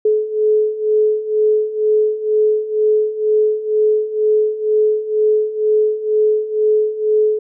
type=beating tone pair; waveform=sine; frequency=427.1 / 429.2 Hz; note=G#4 / A4; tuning=+48 / -43 cents; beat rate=2.1 Hz; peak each=-18 / -14 dBFS; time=0.05-7.39 s; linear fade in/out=5 ms; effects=none